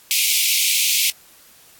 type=high-pass noise; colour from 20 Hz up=pink; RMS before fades=-18 dBFS; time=0.11-1.1 s; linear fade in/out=0 ms; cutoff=2200 Hz; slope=96 dB/octave; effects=white hiss -49 dBFS RMS until 1.79 s + AAC 64 kbps